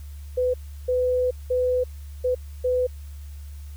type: tone bursts at uneven times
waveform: sine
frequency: 502 Hz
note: B4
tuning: 28 cents sharp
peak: -19 dBFS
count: 5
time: 0.37-0.54 / 0.88-1.31 / 1.5-1.84 / 2.24-2.35 / 2.64-2.87 s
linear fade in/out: 10 ms
effects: added 72 Hz sine -35 dBFS peak until 3.76 s + white hiss -55 dBFS RMS until 3.76 s